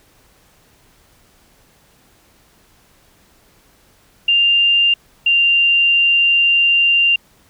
sine tone pair in turn, 2794 / 2784 Hz, F7 / F7, 0 / -6 cents, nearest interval unison, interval 6 cents, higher first, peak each -10 dBFS, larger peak neither, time 4.28-4.94 / 5.26-7.16 s, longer second, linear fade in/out 5 ms, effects pink hiss -53 dBFS RMS until 7.49 s

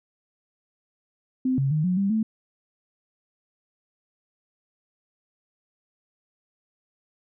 sine tone with pitch steps, 258.3 / 136.4 / 153.7 / 181.8 / 197.4 / 219.6 Hz, C4 / C#3 / D#3 / F#3 / G3 / A3, -22 / -28 / -21 / -30 / +12 / -3 cents, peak -20 dBFS, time 1.45-2.23 s, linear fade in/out 5 ms, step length 130 ms, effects none

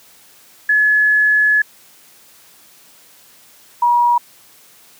sine tone pair in turn, 1705 / 959 Hz, G#6 / A#5, +45 / +49 cents, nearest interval minor seventh, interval 996 cents, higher first, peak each -10 dBFS, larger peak neither, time 0.69-1.62 / 3.82-4.18 s, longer first, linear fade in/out 5 ms, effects white hiss -47 dBFS RMS until 4.99 s + high-pass 100 Hz 12 dB/octave

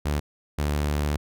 sawtooth tone pair in turn, 73.42 / 73.71 Hz, D2 / D2, 0 / +7 cents, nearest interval unison, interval 7 cents, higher second, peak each -19 dBFS, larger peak neither, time 0.05-0.2 / 0.58-1.17 s, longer second, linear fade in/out 10 ms, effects none

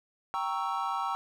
triangle chord, G diminished seventh, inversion none, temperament equal, 784 / 932.3 / 1108.7 / 1318.5 Hz, G5 / Bb5 / Db6 / Fb6, 0 / 0 / 0 / 0 cents, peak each -33 dBFS, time 0.34-1.15 s, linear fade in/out 0 ms, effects none

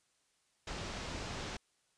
pink low-pass noise, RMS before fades -42 dBFS, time 0.67-1.57 s, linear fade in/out 5 ms, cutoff 6700 Hz, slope 24 dB/octave, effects white hiss -75 dBFS RMS until 1.97 s + resampled to 22050 Hz

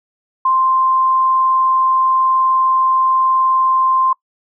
sine tone, 1046.5 Hz, C6, in tune, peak -11 dBFS, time 0.45-4.13 s, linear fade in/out 5 ms, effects noise-tail reverb RT60 0.1 s tail -23 dB re dry

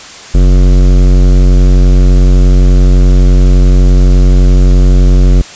sine tone with hard clipping, 45.86 Hz, F#1, 15 cents flat, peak -4 dBFS, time 0.34-5.42 s, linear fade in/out 10 ms, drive 16 dB, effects white hiss -29 dBFS RMS until 5.55 s + resampled to 16000 Hz

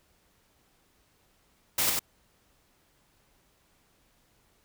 white noise with echo, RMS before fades -26 dBFS, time 1.78-1.9 s, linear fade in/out 5 ms, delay 93 ms, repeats 1, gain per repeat -3 dB, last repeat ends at 1.993 s, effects pink hiss -67 dBFS RMS until 4.64 s

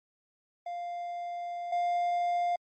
triangle tone pair in turn, 698.5 / 701.4 Hz, F5 / F5, 0 / +7 cents, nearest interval unison, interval 7 cents, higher second, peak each -32 / -24 dBFS, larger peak second, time 0.66-1.72 / 1.72-2.56 s, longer first, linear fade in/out 5 ms, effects MP3 32 kbps

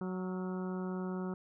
harmonic tone with a mistuned harmonic, 185 Hz, F#3, in tune, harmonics 1 / 2 / 3 / 4 / 5 / 6 / 7 / 8, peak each -36 / -41 / -50 / -52 / -51 / -54 / -51 / -56 dBFS, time 0.01-1.34 s, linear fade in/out 2 ms, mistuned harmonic 8, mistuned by -61 cents, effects none

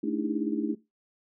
sine tone cluster, 218.7 / 290 / 307.8 / 325.7 / 403.1 Hz, A3 / D4 / D#4 / E4 / G4, -10 / -22 / -19 / -21 / +48 cents, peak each -32 / -30 / -34 / -32 / -39 dBFS, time 0.03-0.75 s, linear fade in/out 10 ms, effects noise-tail reverb RT60 0.2 s tail -17 dB re dry

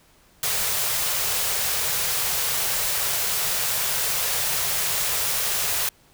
white band-stop noise, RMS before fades -24 dBFS, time 0.43-5.89 s, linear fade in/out 2 ms, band 180 to 390 Hz, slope 48 dB/octave, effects pink hiss -57 dBFS RMS until 6.13 s

